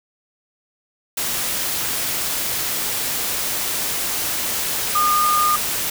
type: tone in noise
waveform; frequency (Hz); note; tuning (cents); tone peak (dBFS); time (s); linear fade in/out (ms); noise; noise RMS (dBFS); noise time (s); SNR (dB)
sine; 1216; D#6; -40; -15; 4.95-5.56; 5; white; -23; 1.17-5.9; +5
effects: none